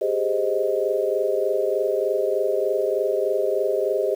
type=chord; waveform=sine; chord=Ab major seventh; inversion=third; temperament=equal; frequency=392 / 415.3 / 523.3 / 622.3 Hz; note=G4 / Ab4 / C5 / Eb5; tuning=0 / 0 / 0 / 0 cents; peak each=-25 dBFS; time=0.01-4.15 s; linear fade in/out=10 ms; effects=8-bit